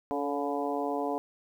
harmonic tone with a mistuned harmonic, 142.4 Hz, C#3, 47 cents sharp, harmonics 2 / 3 / 4 / 5 / 6 / 7, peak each -34 / -34 / -37 / -34 / -38 / -39 dBFS, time 0.11-1.18 s, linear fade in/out 0 ms, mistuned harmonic 3, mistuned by +37 cents, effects 10-bit

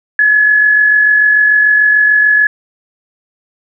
sine tone with amplitude modulation, 1700 Hz, G#6, 40 cents sharp, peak -4 dBFS, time 0.19-2.47 s, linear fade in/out 2 ms, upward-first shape sine, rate 46.8 Hz, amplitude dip 40%, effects none

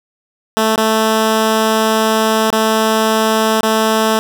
10% pulse tone with dropouts, 220 Hz, A3, in tune, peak -3 dBFS, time 0.57-4.19 s, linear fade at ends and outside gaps 0 ms, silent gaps 0.759-0.778 / 2.503-2.527 / 3.607-3.631 s, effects none

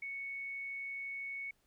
sine tone, 2217 Hz, C#7, in tune, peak -39 dBFS, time 0.02-1.51 s, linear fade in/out 5 ms, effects pink hiss -75 dBFS RMS until 1.66 s

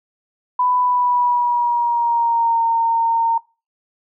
sine tone with pitch glide, 995 to 917.7 Hz, B5 to A#5, +13 to -27 cents, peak -14 dBFS, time 0.59-3.38 s, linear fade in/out 5 ms, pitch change -140 cents, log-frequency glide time 0.79-2.63 s, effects noise-tail reverb RT60 0.3 s tail -22 dB re dry

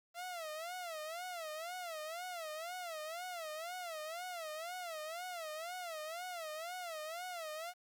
sawtooth tone with vibrato, 670 Hz, E5, 28 cents sharp, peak -38 dBFS, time 0.14-7.74 s, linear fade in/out 50 ms, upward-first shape sine, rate 2 Hz, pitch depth 160 cents each way, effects 11-bit

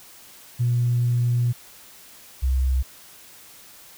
sine tone pair in turn, 121 / 65.18 Hz, B2 / C2, -35 / -6 cents, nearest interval major seventh, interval 1071 cents, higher first, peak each -17 dBFS, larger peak neither, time 0.59-1.53 / 2.42-2.83 s, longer first, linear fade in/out 20 ms, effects tanh soft clip ceiling -13 dBFS + white hiss -47 dBFS RMS until 3.97 s

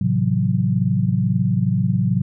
sine chord, F# half-diminished seventh, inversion first, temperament just, 111 / 133.2 / 166.5 / 185 Hz, A2 / C3 / E3 / F#3, +16 / +31 / +18 / 0 cents, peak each -21 / -21 / -24 / -20 dBFS, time 0.01-2.22 s, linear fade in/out 5 ms, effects none

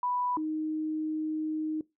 sine tone pair in turn, 987.8 / 311.1 Hz, B5 / D#4, 0 / 0 cents, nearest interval octave + minor sixth, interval 2000 cents, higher first, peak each -27 / -29 dBFS, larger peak first, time 0.03-0.37 / 0.37-1.81 s, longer second, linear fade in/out 2 ms, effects noise-tail reverb RT60 0.2 s tail -21 dB re dry

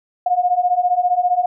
sine beating tone pair, 709 / 724 Hz, F5 / F#5, +26 / -38 cents, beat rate 15 Hz, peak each -18 / -16 dBFS, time 0.26-1.46 s, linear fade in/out 5 ms, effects none

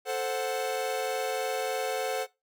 45% pulse chord, F# diminished, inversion first, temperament equal, 440 / 523.3 / 740 Hz, A4 / C5 / F#5, 0 / 0 / 0 cents, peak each -33 dBFS, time 0.05-2.27 s, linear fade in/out 50 ms, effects noise-tail reverb RT60 0.2 s tail -18 dB re dry

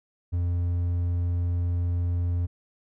triangle tone, 87.31 Hz, F2, in tune, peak -21 dBFS, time 0.32-2.47 s, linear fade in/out 20 ms, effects none

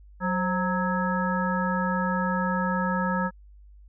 harmonic tone with a mistuned harmonic, 185 Hz, F#3, in tune, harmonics 1 / 3 / 5 / 7 / 9, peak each -26 / -32 / -30 / -31 / -32 dBFS, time 0.2-3.31 s, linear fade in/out 50 ms, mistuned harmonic 3, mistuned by -84 cents, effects added 50 Hz sine -47 dBFS peak until 3.88 s

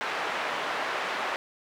pink band-pass noise, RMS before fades -31 dBFS, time 0.01-1.36 s, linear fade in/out 0 ms, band 670 to 2300 Hz, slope 12 dB/octave, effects none

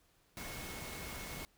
sine tone in noise, 2183 Hz, C#7, 27 cents flat, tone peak -52 dBFS, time 0.37-1.45 s, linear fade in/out 0 ms, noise pink, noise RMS -45 dBFS, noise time 0.37-1.45 s, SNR -10 dB, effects pink hiss -71 dBFS RMS until 1.57 s

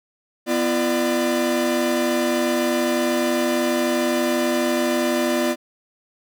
45% pulse tone cluster, 248.1 / 340.2 / 597 Hz, B3 / F4 / D5, +8 / -45 / +28 cents, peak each -23 dBFS, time 0.46-5.56 s, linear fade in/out 50 ms, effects none

